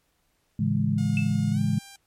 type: chord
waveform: sine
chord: A major seventh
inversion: none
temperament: equal with one note detuned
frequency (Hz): 110 / 141.26 / 164.81 / 207.7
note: A2 / C#3 / E3 / G#3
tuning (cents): 0 / +33 / 0 / 0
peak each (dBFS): -27 / -27 / -28 / -25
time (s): 0.59-1.79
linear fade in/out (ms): 5
type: tone with pitch glide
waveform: 5% pulse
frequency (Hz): 715 to 793.3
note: F5 to G5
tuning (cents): +41 to +20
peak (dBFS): -32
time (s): 0.98-1.96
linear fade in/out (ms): 2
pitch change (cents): +179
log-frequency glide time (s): 1.52-1.6
type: tone with exponential decay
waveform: sine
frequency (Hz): 2637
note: E7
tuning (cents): 0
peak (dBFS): -25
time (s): 1.17-1.36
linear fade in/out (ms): 1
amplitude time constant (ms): 40
effects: pink hiss -70 dBFS RMS until 2.06 s + MP3 64 kbps